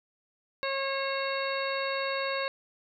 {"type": "harmonic tone", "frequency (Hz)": 544, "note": "C#5", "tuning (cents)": -33, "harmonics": [1, 2, 3, 4, 5, 7, 8], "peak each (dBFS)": [-32, -35, -37, -38, -39, -40, -41], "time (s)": [0.63, 2.48], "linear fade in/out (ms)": 0, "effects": []}